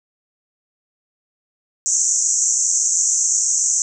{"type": "band-pass noise", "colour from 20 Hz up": "pink", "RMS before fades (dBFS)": -18, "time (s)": [1.86, 3.82], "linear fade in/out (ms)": 0, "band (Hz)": [6000, 7700], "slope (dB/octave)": 96, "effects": []}